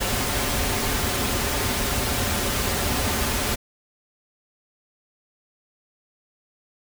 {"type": "noise with comb filter", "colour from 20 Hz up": "pink", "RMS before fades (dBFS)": -24, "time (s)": [0, 3.56], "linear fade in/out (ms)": 20, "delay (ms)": 6.2, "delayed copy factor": -0.5, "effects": []}